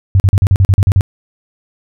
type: tone bursts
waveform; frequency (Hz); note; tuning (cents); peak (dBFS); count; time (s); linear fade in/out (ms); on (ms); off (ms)
sine; 96.2; G2; -32; -5; 10; 0.15-1.009; 0; 49; 41
effects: none